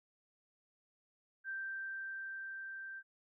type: tone with level ramp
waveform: sine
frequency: 1568 Hz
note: G6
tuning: in tune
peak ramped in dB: -38 to -44 dBFS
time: 1.44-3.03 s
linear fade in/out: 50 ms
effects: none